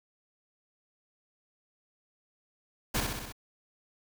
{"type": "noise with echo", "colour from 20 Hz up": "pink", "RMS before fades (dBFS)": -29, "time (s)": [2.94, 3.01], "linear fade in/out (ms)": 10, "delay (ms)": 63, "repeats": 5, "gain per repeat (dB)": -3, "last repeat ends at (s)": 3.325, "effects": []}